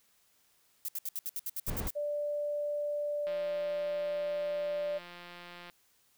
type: noise bursts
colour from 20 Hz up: violet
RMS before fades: -36 dBFS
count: 11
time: 0.85-1.904 s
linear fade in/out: 0 ms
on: 34 ms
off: 68 ms
type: noise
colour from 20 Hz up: brown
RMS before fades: -36 dBFS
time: 1.67-1.89 s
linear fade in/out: 10 ms
type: tone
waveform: sine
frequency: 587.3 Hz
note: D5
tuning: in tune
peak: -31 dBFS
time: 1.95-4.99 s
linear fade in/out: 20 ms
type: click train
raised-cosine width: 0.3 ms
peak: -32 dBFS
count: 426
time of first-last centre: 3.27-5.699 s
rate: 175 Hz
effects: white hiss -69 dBFS RMS until 6.17 s